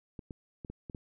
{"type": "clicks", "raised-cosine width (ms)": 3, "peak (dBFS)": -29, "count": 6, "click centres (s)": [0.192, 0.308, 0.648, 0.7, 0.898, 0.948], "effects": []}